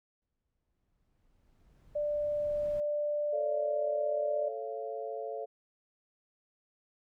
brown noise with exponential growth, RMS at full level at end -46 dBFS, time 0.22-2.8 s, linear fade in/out 0 ms, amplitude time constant 560 ms
sine tone, 591 Hz, D5, 11 cents sharp, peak -29 dBFS, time 1.95-4.49 s, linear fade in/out 10 ms
sine chord, A augmented, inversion none, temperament equal with one note detuned, 440 / 554.4 / 687.3 Hz, A4 / C#5 / E#5, 0 / 0 / -28 cents, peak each -39 / -40 / -40 dBFS, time 3.32-5.46 s, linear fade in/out 20 ms
effects none

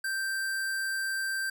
square tone, 1568 Hz, G6, in tune, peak -30 dBFS, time 0.04-1.5 s, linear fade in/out 5 ms, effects none

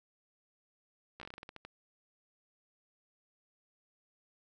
slowing click train, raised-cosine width 0.3 ms, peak -30 dBFS, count 12, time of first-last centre 1.2-1.65 s, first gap 14 ms, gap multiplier 1.2, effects none

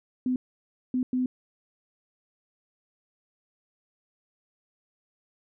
sine tone bursts at uneven times, 253.4 Hz, B3, 45 cents sharp, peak -23 dBFS, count 3, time 0.26-0.36 / 0.94-1.03 / 1.13-1.26 s, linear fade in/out 2 ms, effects none

